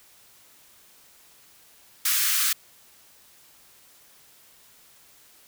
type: high-pass noise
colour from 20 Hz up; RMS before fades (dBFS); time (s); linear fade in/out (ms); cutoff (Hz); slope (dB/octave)
white; -23; 2.05-2.53; 5; 1200; 48
effects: white hiss -55 dBFS RMS until 5.47 s